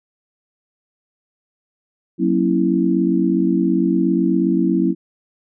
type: chord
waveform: sine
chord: F# dominant seventh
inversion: none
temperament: equal with one note detuned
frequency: 185 / 233.1 / 272.4 / 329.6 Hz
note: F#3 / A#3 / C#4 / E4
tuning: 0 / 0 / -30 / 0 cents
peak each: -19 / -22 / -20 / -18 dBFS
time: 2.18-4.95 s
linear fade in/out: 50 ms
effects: none